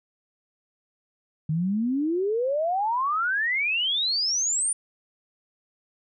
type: exponential sweep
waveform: sine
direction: up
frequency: 150 to 9397 Hz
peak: -22 dBFS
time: 1.49-4.73 s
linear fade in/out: 5 ms
effects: none